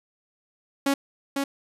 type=tone with echo; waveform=sawtooth; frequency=277.2 Hz; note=C#4; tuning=in tune; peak=-16 dBFS; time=0.86-0.94 s; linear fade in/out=5 ms; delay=500 ms; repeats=1; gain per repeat=-4 dB; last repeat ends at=1.44 s; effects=resampled to 32000 Hz